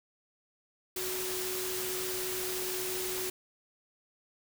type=tone in noise; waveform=sine; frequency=370 Hz; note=F#4; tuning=in tune; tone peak=-37 dBFS; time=0.96-3.3 s; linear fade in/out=5 ms; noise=white; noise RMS=-36 dBFS; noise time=0.96-3.3 s; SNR=-4 dB; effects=none